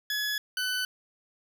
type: tone pair in turn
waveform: 20% pulse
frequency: 1695 / 1502.2 Hz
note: G#6 / F#6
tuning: +35 / +26 cents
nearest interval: major second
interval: 209 cents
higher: first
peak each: -23 dBFS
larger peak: neither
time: 0.1-0.38 / 0.57-0.85 s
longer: neither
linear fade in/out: 2 ms
effects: none